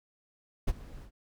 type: noise with ADSR envelope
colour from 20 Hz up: brown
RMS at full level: -26 dBFS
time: 0.67-1.11 s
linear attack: 14 ms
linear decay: 35 ms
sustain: -19 dB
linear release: 78 ms
effects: none